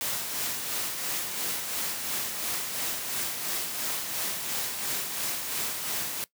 white noise with tremolo, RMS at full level -30 dBFS, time 0.01-6.24 s, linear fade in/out 0 ms, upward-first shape sine, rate 2.9 Hz, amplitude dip 40%, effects noise-tail reverb RT60 0.1 s tail -19 dB re dry + high-pass 100 Hz 12 dB/octave

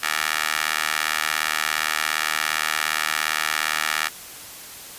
15% pulse tone with high-pass filter, 77.3 Hz, D#2, 11 cents flat, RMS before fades -24 dBFS, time 0.02-4.09 s, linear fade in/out 20 ms, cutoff 1600 Hz, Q 1.6, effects white hiss -39 dBFS RMS until 4.98 s + resampled to 32000 Hz

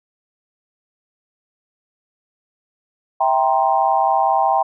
sine chord, C dominant seventh, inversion first, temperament just, 654.1 / 784.9 / 941.9 / 1046.5 Hz, E5 / G5 / Bb5 / C6, -14 / +2 / +18 / 0 cents, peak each -21 / -16 / -20 / -22 dBFS, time 3.2-4.63 s, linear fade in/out 10 ms, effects none

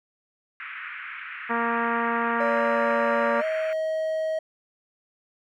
pink band-pass noise, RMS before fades -37 dBFS, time 0.6-3.73 s, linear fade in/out 0 ms, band 1300 to 2500 Hz, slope 48 dB/octave
harmonic tone, 233.1 Hz, A#3, in tune, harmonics 1 / 2 / 3 / 4 / 5 / 6 / 7 / 8, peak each -30 / -31 / -33 / -29 / -29 / -32 / -34 / -34 dBFS, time 1.49-3.42 s, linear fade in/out 20 ms
triangle tone with pitch glide, 575 to 634.3 Hz, D5 to D#5, -37 to +33 cents, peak -22 dBFS, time 2.4-4.39 s, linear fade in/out 5 ms, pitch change +170 cents, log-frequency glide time 3.38-3.44 s
effects none

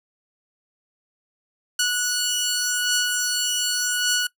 10% pulse beating tone pair, 1468 / 1468.86 Hz, F#6 / F#6, -14 / -13 cents, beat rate 0.86 Hz, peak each -14 / -19 dBFS, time 1.79-4.27 s, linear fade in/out 5 ms, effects noise-tail reverb RT60 0.1 s tail -20 dB re dry

